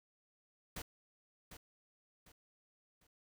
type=noise with echo; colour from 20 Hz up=pink; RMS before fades=-44 dBFS; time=0.76-0.82 s; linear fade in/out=5 ms; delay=750 ms; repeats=3; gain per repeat=-9 dB; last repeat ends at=3.07 s; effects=none